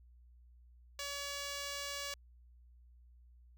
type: tone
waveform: 5% pulse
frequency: 567 Hz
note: C#5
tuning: 39 cents sharp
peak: -28 dBFS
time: 0.99-2.14 s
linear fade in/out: 2 ms
effects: added 60 Hz sine -58 dBFS peak until 3.57 s